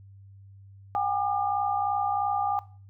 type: tone cluster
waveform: sine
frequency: 750 / 813 / 1201 Hz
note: F#5 / G#5 / D6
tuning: +23 / -37 / +38 cents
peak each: -31 / -25 / -32 dBFS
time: 0.95-2.59 s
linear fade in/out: 0 ms
effects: noise-tail reverb RT60 0.4 s tail -19 dB re dry + added 98 Hz sine -47 dBFS peak until 2.89 s